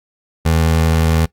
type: tone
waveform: 25% pulse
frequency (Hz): 80.8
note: E2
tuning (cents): -34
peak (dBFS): -8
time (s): 0.45-1.26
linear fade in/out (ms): 10
effects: noise-tail reverb RT60 0.1 s tail -20 dB re dry + AAC 64 kbps